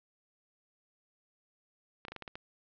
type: clicks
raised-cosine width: 0.3 ms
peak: -26 dBFS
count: 7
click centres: 2.051 / 2.083 / 2.12 / 2.163 / 2.223 / 2.278 / 2.355 s
effects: low-pass 5000 Hz 12 dB/octave